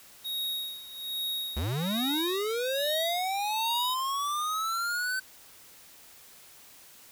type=tone with tremolo; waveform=square; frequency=3766 Hz; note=A#7; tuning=17 cents sharp; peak=-30 dBFS; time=0.24-3.95 s; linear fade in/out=20 ms; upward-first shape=sine; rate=1.2 Hz; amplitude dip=80%
type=linear sweep; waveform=square; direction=up; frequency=63.2 to 1535 Hz; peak=-29 dBFS; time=1.56-5.2 s; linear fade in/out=10 ms
effects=white hiss -53 dBFS RMS until 7.11 s